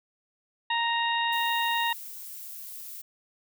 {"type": "harmonic tone", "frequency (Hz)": 932, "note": "A#5", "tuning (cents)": -1, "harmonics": [1, 2, 3, 4], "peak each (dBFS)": [-27, -30, -32, -33], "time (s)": [0.7, 1.93], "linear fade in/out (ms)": 5}
{"type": "noise", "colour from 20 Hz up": "violet", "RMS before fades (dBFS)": -41, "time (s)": [1.32, 3.02], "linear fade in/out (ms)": 10}
{"effects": []}